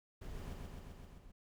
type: noise with echo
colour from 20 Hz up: brown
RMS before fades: -45 dBFS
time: 0.21-0.54 s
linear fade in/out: 10 ms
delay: 130 ms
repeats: 6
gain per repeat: -2 dB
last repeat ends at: 1.32 s
effects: none